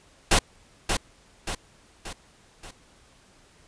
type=noise with echo; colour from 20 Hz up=pink; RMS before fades=-18 dBFS; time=0.31-0.39 s; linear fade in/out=5 ms; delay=580 ms; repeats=4; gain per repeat=-6 dB; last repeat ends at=2.71 s; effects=pink hiss -57 dBFS RMS until 3.67 s + resampled to 22050 Hz